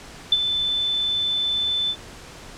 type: tone with ADSR envelope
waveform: sine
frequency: 3520 Hz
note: A7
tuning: in tune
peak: -11 dBFS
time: 0.32-1.96 s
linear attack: 4 ms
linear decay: 38 ms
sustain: -9 dB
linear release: 61 ms
effects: pink hiss -41 dBFS RMS until 2.57 s + low-pass 8000 Hz 12 dB/octave